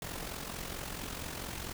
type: noise with amplitude modulation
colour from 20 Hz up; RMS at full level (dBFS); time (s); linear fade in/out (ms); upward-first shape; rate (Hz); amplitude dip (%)
pink; -38; 0.02-1.73; 2; sine; 44.4; 60
effects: none